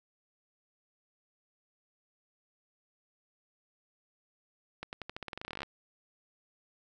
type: accelerating click train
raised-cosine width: 0.3 ms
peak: -23 dBFS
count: 20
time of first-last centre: 4.83-5.632 s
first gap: 99 ms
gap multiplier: 0.89
effects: none